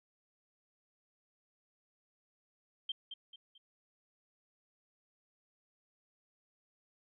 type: tone with echo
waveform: sine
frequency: 3161 Hz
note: G7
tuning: 14 cents sharp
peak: -34 dBFS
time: 2.89-2.92 s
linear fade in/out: 5 ms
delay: 220 ms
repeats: 3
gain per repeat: -8 dB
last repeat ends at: 3.58 s
effects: none

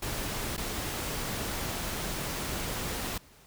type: noise with dropouts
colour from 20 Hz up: pink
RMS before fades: -34 dBFS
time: 0.02-3.18 s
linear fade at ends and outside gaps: 5 ms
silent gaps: 0.567-0.577 s
effects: pink hiss -57 dBFS RMS until 3.46 s

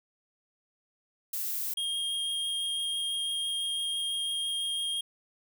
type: noise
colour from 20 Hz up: violet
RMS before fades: -33 dBFS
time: 1.33-1.74 s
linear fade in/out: 5 ms
type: tone with vibrato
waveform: square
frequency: 3235 Hz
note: G#7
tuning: 46 cents flat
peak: -30 dBFS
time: 1.77-5.01 s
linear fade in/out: 5 ms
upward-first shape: triangle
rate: 6 Hz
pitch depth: 8 cents each way
effects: none

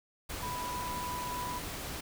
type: tone in noise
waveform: sine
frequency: 988 Hz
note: B5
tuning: in tune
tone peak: -36 dBFS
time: 0.42-1.59 s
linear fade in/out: 10 ms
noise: pink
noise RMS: -40 dBFS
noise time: 0.29-2.01 s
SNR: +1 dB
effects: none

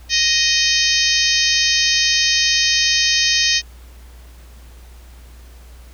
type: harmonic tone with a mistuned harmonic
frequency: 622.3 Hz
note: D#5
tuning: in tune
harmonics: 3 / 4 / 5 / 6 / 7 / 8 / 9 / 10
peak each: -22 / -22 / -22 / -22 / -22 / -22 / -22 / -22 dBFS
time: 0.09-3.62 s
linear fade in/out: 50 ms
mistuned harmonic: 9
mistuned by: -35 cents
effects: added 60 Hz sine -38 dBFS peak until 5.93 s + pink hiss -49 dBFS RMS until 5.93 s

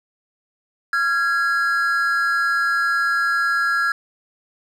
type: tone pair together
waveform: triangle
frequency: 1376 / 1658 Hz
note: F6 / G#6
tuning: -26 / -3 cents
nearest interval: minor third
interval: 323 cents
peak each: -18 dBFS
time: 0.93-3.92 s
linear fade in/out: 2 ms
effects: none

